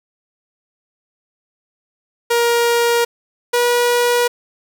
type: tone pair in turn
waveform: sawtooth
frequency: 471.8 / 483.1 Hz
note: A#4 / B4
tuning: +21 / -38 cents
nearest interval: unison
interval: 41 cents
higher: second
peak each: -9 dBFS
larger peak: neither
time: 2.3-3.05 / 3.53-4.28 s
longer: neither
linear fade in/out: 10 ms
effects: none